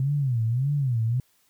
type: tone with vibrato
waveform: sine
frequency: 127.8 Hz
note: C3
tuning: 40 cents flat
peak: -21 dBFS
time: 0-1.2 s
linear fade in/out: 2 ms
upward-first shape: sine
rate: 1.7 Hz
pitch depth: 230 cents each way
effects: white hiss -65 dBFS RMS until 1.49 s